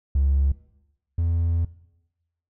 triangle tone pair in turn, 69.1 / 84.28 Hz, C#2 / E2, -5 / +39 cents, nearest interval minor third, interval 344 cents, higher second, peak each -14 / -17 dBFS, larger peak first, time 0.15-0.52 / 1.18-1.65 s, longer second, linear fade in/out 5 ms, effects noise-tail reverb RT60 0.9 s tail -20 dB re dry + tanh soft clip ceiling -13 dBFS

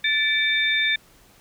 sine tone cluster, 1756 / 2310 / 3607 Hz, A6 / D7 / A7, -4 / -29 / +42 cents, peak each -23 dBFS, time 0.04-0.96 s, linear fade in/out 5 ms, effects pink hiss -54 dBFS RMS until 1.4 s

